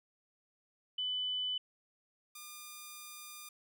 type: tone pair in turn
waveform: sine / 5% pulse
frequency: 3000 / 1205.8 Hz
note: F#7 / D6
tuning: +23 / +45 cents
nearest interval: octave + major third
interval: 1578 cents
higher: first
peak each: -33 / -35 dBFS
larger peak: first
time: 0.98-1.58 / 2.35-3.49 s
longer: second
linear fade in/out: 5 ms
effects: none